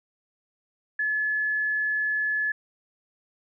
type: tone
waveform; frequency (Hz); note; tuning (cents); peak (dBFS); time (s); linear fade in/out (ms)
sine; 1715; A6; -45; -23; 0.99-2.52; 5
effects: none